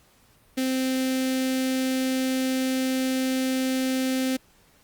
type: tone with notch filter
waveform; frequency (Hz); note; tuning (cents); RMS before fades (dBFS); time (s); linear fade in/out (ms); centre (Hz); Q
sawtooth; 260.6; C4; -7; -25; 0.57-4.37; 10; 1000; 0.67
effects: pink hiss -59 dBFS RMS until 4.83 s + Opus 48 kbps

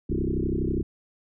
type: tone with frequency modulation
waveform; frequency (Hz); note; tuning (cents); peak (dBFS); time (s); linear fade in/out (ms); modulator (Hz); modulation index
sine; 199.4; G3; +30; -23; 0.09-0.83; 10; 32.2; 5.7
effects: none

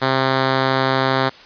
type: tone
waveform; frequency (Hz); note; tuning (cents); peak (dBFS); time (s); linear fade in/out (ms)
5% pulse; 132.5; C3; +22; -4; 0.01-1.3; 20
effects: white hiss -42 dBFS RMS until 1.45 s + resampled to 11025 Hz

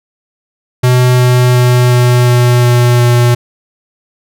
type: tone with pitch steps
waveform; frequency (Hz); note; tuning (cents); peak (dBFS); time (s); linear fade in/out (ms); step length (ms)
square; 125.3 / 124.58 / 123.86 / 123.15 / 122.44 / 121.73 / 121.03; B2 / B2 / B2 / B2 / B2 / B2 / B2; +25 / +15 / +5 / -5 / -15 / -25 / -35; -6; 0.83-3.35; 10; 360
effects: none

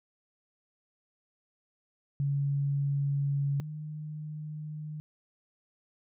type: tone pair in turn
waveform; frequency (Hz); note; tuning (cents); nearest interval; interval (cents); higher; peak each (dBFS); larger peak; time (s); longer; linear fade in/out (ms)
sine; 140.9 / 152.43; C#3 / D#3; +29 / -35; minor second; 136; second; -26 / -36; first; 2.2-3.6 / 3.6-5; neither; 0
effects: none

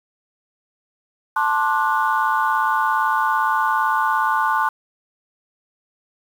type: chord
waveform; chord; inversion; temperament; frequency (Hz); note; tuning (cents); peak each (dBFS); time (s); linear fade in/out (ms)
sine; D dominant seventh; second; just; 881 / 1057.2 / 1174.7 / 1468.3; A5 / C6 / D6 / F#6; +2 / +18 / 0 / -14; -20 / -21 / -23 / -22; 1.36-4.69; 5
effects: tanh soft clip ceiling -7 dBFS + 7-bit

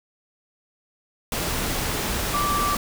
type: tone in noise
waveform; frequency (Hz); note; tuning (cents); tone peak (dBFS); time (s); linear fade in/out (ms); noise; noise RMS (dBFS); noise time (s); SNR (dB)
sine; 1167; D6; -11; -22; 2.34-2.75; 2; pink; -26; 1.32-2.77; +1
effects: none

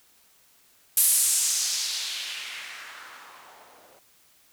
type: noise with low-pass filter sweep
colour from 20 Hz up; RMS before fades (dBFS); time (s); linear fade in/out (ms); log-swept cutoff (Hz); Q
violet; -28; 0.97-3.99; 2; 12000 to 530; 1.8
effects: white hiss -60 dBFS RMS until 4.52 s

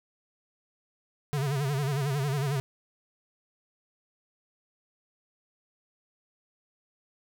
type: tone with vibrato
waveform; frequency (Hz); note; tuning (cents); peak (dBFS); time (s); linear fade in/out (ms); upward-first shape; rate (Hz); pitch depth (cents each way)
square; 140; C#3; +18; -27; 1.33-2.6; 0; sine; 11; 110
effects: none

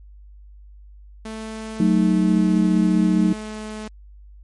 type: tone with pitch glide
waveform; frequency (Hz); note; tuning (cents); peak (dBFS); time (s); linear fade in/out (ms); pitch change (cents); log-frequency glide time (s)
sawtooth; 220 to 215.2; A3 to A3; 0 to -38; -26; 1.25-3.88; 5; -38; 1.81-2.54
type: chord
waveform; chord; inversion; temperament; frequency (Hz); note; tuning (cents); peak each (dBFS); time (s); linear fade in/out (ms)
sine; D# diminished; first; equal; 185 / 220 / 311.1; F#3 / A3 / D#4; 0 / 0 / 0; -17 / -20 / -20; 1.8-3.33; 2
effects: added 50 Hz sine -41 dBFS peak until 4.43 s + MP3 48 kbps

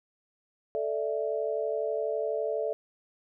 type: chord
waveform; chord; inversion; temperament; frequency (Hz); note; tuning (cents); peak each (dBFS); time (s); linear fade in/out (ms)
sine; A suspended fourth; none; equal; 440 / 587.3 / 659.3; A4 / D5 / E5; 0 / 0 / 0; -31 / -32 / -33; 0.75-2.73; 0
effects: none

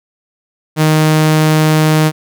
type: tone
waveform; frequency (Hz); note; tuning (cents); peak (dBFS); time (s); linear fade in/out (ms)
sawtooth; 155.56; D#3; 0; -4; 0.76-2.12; 50
effects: none

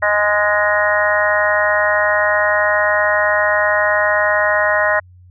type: harmonic tone with a mistuned harmonic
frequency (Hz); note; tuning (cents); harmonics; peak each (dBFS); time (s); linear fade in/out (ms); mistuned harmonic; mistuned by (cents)
207.7; G#3; 0; 3 / 4 / 5 / 6 / 7 / 8 / 9; -17 / -24 / -21 / -26 / -21 / -24 / -17; 0.02-5; 10; 8; +21
effects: added 90 Hz sine -41 dBFS peak until 5.3 s

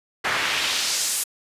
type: noise with band-pass filter sweep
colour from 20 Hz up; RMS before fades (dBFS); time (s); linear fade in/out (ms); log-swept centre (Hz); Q
pink; -24; 0.24-1.24; 10; 1500 to 10000; 1.2
effects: resampled to 32000 Hz

